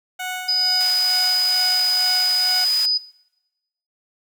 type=tone with tremolo; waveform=15% pulse; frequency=737 Hz; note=F#5; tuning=7 cents flat; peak=-18 dBFS; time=0.19-2.65 s; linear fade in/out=10 ms; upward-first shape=sine; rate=2.2 Hz; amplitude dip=55%
type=tone; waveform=sine; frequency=4978 Hz; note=D#8; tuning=in tune; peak=-16 dBFS; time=0.48-2.98 s; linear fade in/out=10 ms
type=band-pass noise; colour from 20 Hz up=white; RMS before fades=-32 dBFS; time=0.8-2.86 s; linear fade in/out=5 ms; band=860 to 13000 Hz; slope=12 dB/octave
effects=noise-tail reverb RT60 1.0 s tail -22 dB re dry